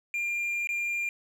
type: tone with dropouts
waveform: triangle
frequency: 2396 Hz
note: D7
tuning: 34 cents sharp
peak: -26 dBFS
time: 0.14-1.09 s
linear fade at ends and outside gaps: 1 ms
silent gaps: 0.672-0.69 s
effects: none